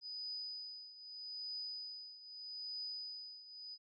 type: tone with tremolo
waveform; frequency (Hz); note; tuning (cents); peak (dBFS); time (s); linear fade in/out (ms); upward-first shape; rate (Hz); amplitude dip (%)
sine; 4978; D#8; 0; -40; 0.01-3.78; 50; triangle; 0.8; 80
effects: MP3 32 kbps